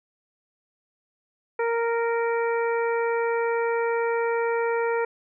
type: harmonic tone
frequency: 464.4 Hz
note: A#4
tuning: 7 cents flat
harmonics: 1 / 2 / 3 / 4 / 5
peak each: -23 / -29 / -33 / -35 / -37 dBFS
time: 1.59-5.05 s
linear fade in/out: 5 ms
effects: none